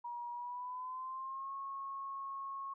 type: tone with pitch glide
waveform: sine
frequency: 957 to 1093 Hz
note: A#5 to C#6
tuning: +45 to -25 cents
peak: -40 dBFS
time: 0.04-2.74 s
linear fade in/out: 10 ms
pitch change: +230 cents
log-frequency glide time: 0.31-1.53 s
effects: none